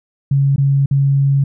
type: tone with dropouts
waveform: sine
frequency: 138.59 Hz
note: C#3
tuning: in tune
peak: -10 dBFS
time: 0.31-1.44 s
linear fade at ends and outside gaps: 5 ms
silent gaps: 0.561-0.58 / 0.86-0.91 s
effects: none